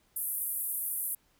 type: band-pass noise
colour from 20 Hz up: white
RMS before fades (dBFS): -34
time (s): 0.16-1.15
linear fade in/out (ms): 5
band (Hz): 10000 to 14000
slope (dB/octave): 48
effects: pink hiss -69 dBFS RMS until 1.39 s